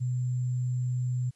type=tone with sample-and-hold; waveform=sine; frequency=125.4 Hz; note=B2; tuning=27 cents sharp; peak=-26 dBFS; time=0-1.31 s; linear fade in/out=20 ms; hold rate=7350 Hz; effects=white hiss -69 dBFS RMS until 1.35 s + resampled to 24000 Hz

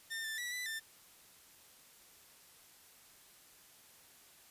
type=tone with pitch steps; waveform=sawtooth; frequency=1805 / 1772 / 1948 / 1989 / 1786 Hz; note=A6 / A6 / B6 / B6 / A6; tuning=+44 / +12 / -24 / +12 / +25 cents; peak=-35 dBFS; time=0.1-0.8 s; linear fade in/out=20 ms; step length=140 ms; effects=white hiss -61 dBFS RMS until 4.5 s + resampled to 32000 Hz

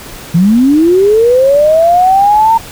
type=linear sweep; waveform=sine; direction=up; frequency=160 to 920 Hz; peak=-4 dBFS; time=0.34-2.58 s; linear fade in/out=10 ms; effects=pink hiss -29 dBFS RMS until 2.71 s

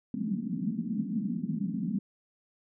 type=band-pass noise; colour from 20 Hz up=pink; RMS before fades=-32 dBFS; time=0.14-1.99 s; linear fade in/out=2 ms; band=180 to 240 Hz; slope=48 dB/octave; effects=none

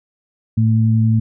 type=tone pair together; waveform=sine; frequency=111.65 / 222.2 Hz; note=A2 / A3; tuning=+26 / +17 cents; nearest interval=octave; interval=1191 cents; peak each=-12 / -17 dBFS; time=0.57-1.2 s; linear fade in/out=10 ms; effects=none

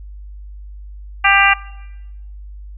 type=harmonic tone; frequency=395.9 Hz; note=G4; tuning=17 cents sharp; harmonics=2 / 3 / 4 / 5 / 6 / 7; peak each=-16 / -16 / -16 / -16 / -16 / -16 dBFS; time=1.24-1.54 s; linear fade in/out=10 ms; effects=noise-tail reverb RT60 1.0 s tail -21 dB re dry + added 50 Hz sine -31 dBFS peak until 2.77 s

